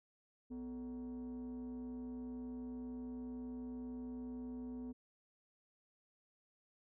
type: tone with frequency modulation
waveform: sine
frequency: 250 Hz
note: B3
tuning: 21 cents sharp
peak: -40 dBFS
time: 0.5-4.93 s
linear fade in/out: 20 ms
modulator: 189 Hz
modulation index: 0.46
effects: tanh soft clip ceiling -42 dBFS